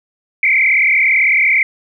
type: tone with frequency modulation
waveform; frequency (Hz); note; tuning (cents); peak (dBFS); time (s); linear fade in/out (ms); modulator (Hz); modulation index
sine; 2198; C#7; -15; -9; 0.43-1.63; 2; 38; 4
effects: none